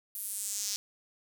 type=tone with high-pass filter sweep; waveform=sawtooth; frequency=204.8 Hz; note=G#3; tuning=24 cents flat; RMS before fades=-36 dBFS; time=0.15-0.76 s; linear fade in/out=0 ms; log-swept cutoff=12000 to 5300 Hz; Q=2.6; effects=none